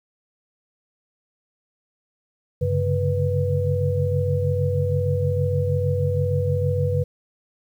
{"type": "tone cluster", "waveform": "sine", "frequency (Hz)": [96, 138.4, 144.8, 492], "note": ["G2", "C#3", "D3", "B4"], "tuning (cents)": [-36, -2, -24, -7], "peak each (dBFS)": [-22, -25, -29, -24], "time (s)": [2.61, 7.04], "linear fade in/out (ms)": 10, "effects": ["9-bit"]}